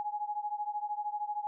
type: beating tone pair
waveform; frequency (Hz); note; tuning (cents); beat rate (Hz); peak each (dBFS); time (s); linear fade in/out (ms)
sine; 830.6 / 843.6; G#5 / G#5; 0 / +27; 13; -35 / -37; 0-1.47; 0
effects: none